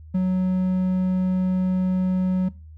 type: tone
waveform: triangle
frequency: 185 Hz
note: F#3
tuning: in tune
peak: -16 dBFS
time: 0.14-2.49 s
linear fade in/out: 10 ms
effects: noise-tail reverb RT60 0.3 s tail -21 dB re dry + added 78 Hz sine -40 dBFS peak until 2.77 s